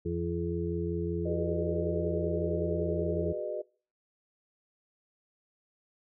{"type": "harmonic tone", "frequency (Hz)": 85.2, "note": "F2", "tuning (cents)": -42, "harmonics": [1, 2, 4, 5], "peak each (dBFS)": [-35, -35, -35, -35], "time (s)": [0.05, 3.33], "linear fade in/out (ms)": 10}
{"type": "chord", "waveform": "sine", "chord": "G# minor seventh", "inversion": "third", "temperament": "equal with one note detuned", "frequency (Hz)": [370, 415.3, 493.9, 608.4], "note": ["F#4", "G#4", "B4", "D#5"], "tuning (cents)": [0, 0, 0, -39], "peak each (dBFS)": [-39, -39, -39, -35], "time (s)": [1.25, 3.62], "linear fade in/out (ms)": 10}
{"effects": ["noise-tail reverb RT60 0.4 s tail -23 dB re dry"]}